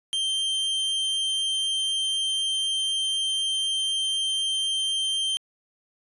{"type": "tone", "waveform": "45% pulse", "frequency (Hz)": 3148, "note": "G7", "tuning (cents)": 7, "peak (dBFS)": -23, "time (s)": [0.13, 5.37], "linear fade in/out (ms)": 0, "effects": ["resampled to 24000 Hz"]}